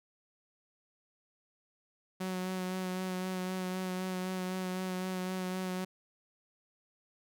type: tone with vibrato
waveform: sawtooth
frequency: 185 Hz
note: F#3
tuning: in tune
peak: -30 dBFS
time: 2.2-5.85 s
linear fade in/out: 10 ms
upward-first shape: sine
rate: 3.9 Hz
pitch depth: 18 cents each way
effects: none